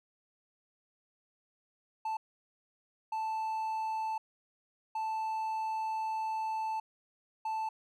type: tone bursts at uneven times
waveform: triangle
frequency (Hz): 880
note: A5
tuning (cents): 0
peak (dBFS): -30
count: 4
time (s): 2.05-2.17 / 3.12-4.18 / 4.95-6.8 / 7.45-7.69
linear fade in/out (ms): 5
effects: none